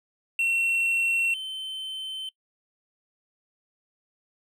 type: tone pair in turn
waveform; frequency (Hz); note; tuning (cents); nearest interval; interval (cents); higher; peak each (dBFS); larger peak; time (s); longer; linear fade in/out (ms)
triangle; 2718 / 3080; F7 / G7; -48 / -31; major second; 217; second; -20 / -30; first; 0.39-1.34 / 1.34-2.29; neither; 2
effects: noise-tail reverb RT60 0.1 s tail -22 dB re dry